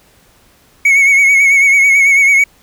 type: tone with vibrato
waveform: triangle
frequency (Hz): 2215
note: C#7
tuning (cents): -2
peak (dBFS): -4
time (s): 0.85-2.44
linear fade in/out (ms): 5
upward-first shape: triangle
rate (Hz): 9.1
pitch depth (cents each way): 55
effects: pink hiss -49 dBFS RMS until 2.62 s